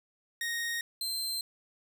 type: tone pair in turn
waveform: sawtooth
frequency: 1864.7 / 4126 Hz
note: A#6 / C8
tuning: 0 / -25 cents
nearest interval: octave + major second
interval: 1375 cents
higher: second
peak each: -28 / -29 dBFS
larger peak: first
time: 0.41-0.81 / 1.01-1.41 s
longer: neither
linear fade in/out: 2 ms
effects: none